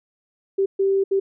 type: tone bursts at uneven times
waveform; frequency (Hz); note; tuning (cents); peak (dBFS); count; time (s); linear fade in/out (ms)
sine; 390; G4; -9; -16; 3; 0.58-0.66 / 0.79-1.04 / 1.11-1.2; 10
effects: none